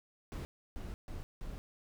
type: noise bursts at uneven times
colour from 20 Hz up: brown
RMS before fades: -42 dBFS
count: 4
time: 0.32-0.45 / 0.76-0.94 / 1.08-1.23 / 1.41-1.58 s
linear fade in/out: 0 ms
effects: none